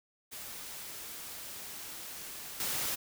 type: noise with level steps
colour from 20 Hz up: white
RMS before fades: -44 / -34 dBFS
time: 0.31-2.96 s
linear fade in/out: 20 ms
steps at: 2.6 s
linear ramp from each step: 2 ms
effects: none